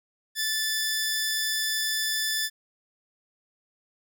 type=tone pair together; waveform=15% pulse; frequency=1752 / 4955 Hz; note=A6 / D#8; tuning=-8 / -8 cents; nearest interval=octave + tritone; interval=1800 cents; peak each=-20 / -25 dBFS; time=0.35-2.5 s; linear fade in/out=50 ms; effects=none